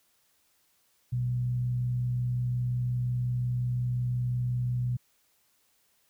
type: tone with frequency modulation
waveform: sine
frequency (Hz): 123.3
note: B2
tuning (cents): -2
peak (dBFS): -26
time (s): 1.12-4.97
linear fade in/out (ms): 10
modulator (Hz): 65.6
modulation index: 0.22
effects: white hiss -69 dBFS RMS until 6.09 s